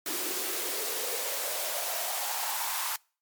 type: noise with high-pass filter sweep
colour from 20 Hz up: white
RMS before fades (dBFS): -32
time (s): 0.06-2.96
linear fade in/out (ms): 2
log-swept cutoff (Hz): 310 to 1000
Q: 4.2
effects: noise-tail reverb RT60 0.4 s tail -26 dB re dry + MP3 96 kbps